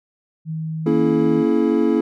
sine tone, 159.1 Hz, D#3, 39 cents sharp, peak -23 dBFS, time 0.45-1.45 s, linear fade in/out 50 ms
triangle chord, A# half-diminished seventh, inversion none, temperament equal with one note detuned, 233.1 / 277.2 / 329.6 / 426 Hz, A#3 / C#4 / E4 / G#4, 0 / 0 / 0 / +44 cents, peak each -18 / -19 / -17 / -19 dBFS, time 0.86-2.01 s, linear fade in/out 5 ms
effects none

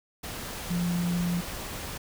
sine tone in noise, 174.61 Hz, F3, in tune, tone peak -25 dBFS, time 0.7-1.41 s, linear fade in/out 10 ms, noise pink, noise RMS -37 dBFS, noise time 0.23-1.98 s, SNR +9 dB, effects none

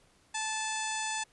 harmonic tone with a mistuned harmonic, 874 Hz, A5, 12 cents flat, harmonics 1 / 2 / 3 / 4 / 5 / 6 / 7 / 8 / 9 / 10, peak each -36 / -39 / -40 / -42 / -46 / -47 / -43 / -42 / -44 / -44 dBFS, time 0.34-1.24 s, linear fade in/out 10 ms, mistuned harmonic 6, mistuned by -75 cents, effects pink hiss -65 dBFS RMS until 1.32 s + resampled to 24000 Hz

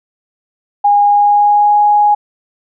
sine tone with pitch glide, 818 to 830.4 Hz, G#5 to G#5, -26 to 0 cents, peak -6 dBFS, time 0.84-2.15 s, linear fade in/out 10 ms, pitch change +26 cents, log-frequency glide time 1.02-1.79 s, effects none

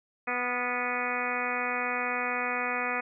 harmonic tone with a mistuned harmonic, 246.9 Hz, B3, in tune, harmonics 1 / 2 / 3 / 4 / 5 / 6 / 7 / 8 / 9 / 10, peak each -40 / -37 / -36 / -39 / -35 / -38 / -38 / -36 / -37 / -36 dBFS, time 0.27-3.01 s, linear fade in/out 10 ms, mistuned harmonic 6, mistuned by -33 cents, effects none

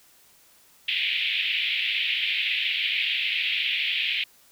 pink band-pass noise, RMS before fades -26 dBFS, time 0.88-4.24 s, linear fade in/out 5 ms, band 2200 to 3500 Hz, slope 48 dB/octave, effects white hiss -57 dBFS RMS until 4.51 s

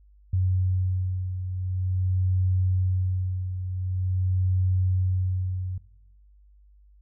sine beating tone pair, 92.5 / 92.96 Hz, F#2 / F#2, 0 / +9 cents, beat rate 0.46 Hz, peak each -23 / -30 dBFS, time 0.33-5.78 s, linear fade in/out 5 ms, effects noise-tail reverb RT60 0.9 s tail -19 dB re dry + added 50 Hz sine -52 dBFS peak until 7.01 s

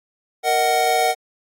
square chord, D# minor, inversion second, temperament equal with one note detuned, 466.2 / 622.3 / 744.7 Hz, A#4 / D#5 / F#5, 0 / 0 / +11 cents, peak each -24 / -24 / -18 dBFS, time 0.43-1.15 s, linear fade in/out 50 ms, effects AAC 48 kbps

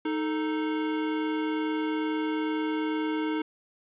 square tone pair together, 311.1 / 440 Hz, D#4 / A4, 0 / 0 cents, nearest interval tritone, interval 600 cents, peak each -28 / -35 dBFS, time 0.05-3.42 s, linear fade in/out 5 ms, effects resampled to 8000 Hz + 10-bit

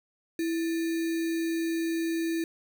sine tone with sample-and-hold, 329.6 Hz, E4, in tune, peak -26 dBFS, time 0.39-2.44 s, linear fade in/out 2 ms, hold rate 2100 Hz, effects none

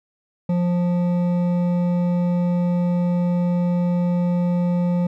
sine tone with hard clipping, 176.1 Hz, F3, 15 cents sharp, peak -19 dBFS, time 0.49-5.07 s, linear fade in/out 5 ms, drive 9 dB, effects none

